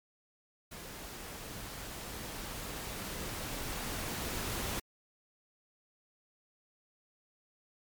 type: noise with level ramp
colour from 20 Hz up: pink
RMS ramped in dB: -46 to -36 dBFS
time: 0.71-4.8 s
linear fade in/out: 10 ms
effects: MP3 96 kbps